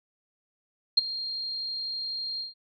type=tone with ADSR envelope; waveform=sine; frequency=4212 Hz; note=C8; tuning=11 cents sharp; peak=-13 dBFS; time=0.97-2.54 s; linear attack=9 ms; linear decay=19 ms; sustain=-17 dB; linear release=140 ms; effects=MP3 64 kbps